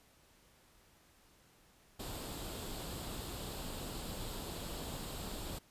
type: noise with comb filter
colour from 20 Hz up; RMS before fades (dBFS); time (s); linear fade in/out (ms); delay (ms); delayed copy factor
pink; -43; 1.99-5.59; 10; 0.25; +0.5
effects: pink hiss -66 dBFS RMS until 5.7 s + resampled to 32000 Hz